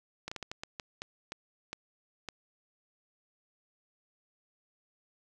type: slowing click train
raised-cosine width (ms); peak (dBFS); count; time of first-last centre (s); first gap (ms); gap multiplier
0.2; -21; 11; 0.28-2.287; 35; 1.36
effects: none